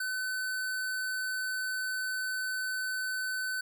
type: tone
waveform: square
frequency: 1515 Hz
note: F#6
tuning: 40 cents sharp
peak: -32 dBFS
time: 0-3.61 s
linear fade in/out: 5 ms
effects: none